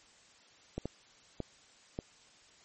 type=clicks; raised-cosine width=2 ms; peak=-22 dBFS; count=4; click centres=0.78 / 0.856 / 1.403 / 1.989 s; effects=white hiss -61 dBFS RMS until 2.64 s + MP3 32 kbps